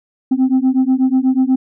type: beating tone pair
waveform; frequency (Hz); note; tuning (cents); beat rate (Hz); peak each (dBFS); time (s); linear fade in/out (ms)
sine; 256.5 / 264.7; C4 / C4; -34 / +20; 8.2; -12; 0.31-1.56; 10
effects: tanh soft clip ceiling -8 dBFS